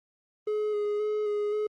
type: tone with vibrato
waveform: triangle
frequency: 420 Hz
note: G#4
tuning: 19 cents sharp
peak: -24 dBFS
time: 0.47-1.67 s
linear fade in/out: 5 ms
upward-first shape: square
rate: 1.9 Hz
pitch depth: 17 cents each way
effects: Opus 24 kbps